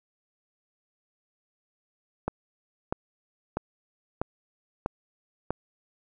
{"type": "click train", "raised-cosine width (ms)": 1, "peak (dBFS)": -13, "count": 6, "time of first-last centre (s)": [2.28, 5.506], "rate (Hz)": 1.55, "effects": []}